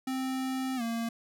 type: tone with pitch glide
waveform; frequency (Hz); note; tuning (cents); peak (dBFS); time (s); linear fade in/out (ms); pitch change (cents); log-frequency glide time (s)
square; 261.6 to 230.4; C4 to A#3; 0 to -20; -31; 0.07-1.09; 5; -220; 0.76-0.82
effects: none